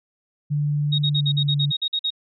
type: tone with pitch glide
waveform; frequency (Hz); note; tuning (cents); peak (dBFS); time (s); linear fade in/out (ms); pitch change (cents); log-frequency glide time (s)
sine; 146.83 to 143.97; D3 to D3; 0 to -34; -19; 0.5-1.72; 20; -34; 1.09-1.27
type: tone bursts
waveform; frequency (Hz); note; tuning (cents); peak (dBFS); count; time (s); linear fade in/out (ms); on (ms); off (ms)
sine; 3757; A#7; +13; -20; 11; 0.92-2.105; 10; 65; 47
effects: none